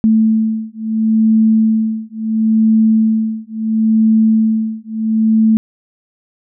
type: beating tone pair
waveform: sine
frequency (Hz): 220.1 / 220.83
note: A3 / A3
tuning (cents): +1 / +7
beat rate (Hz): 0.73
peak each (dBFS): -13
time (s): 0.04-5.57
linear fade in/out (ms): 0
effects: none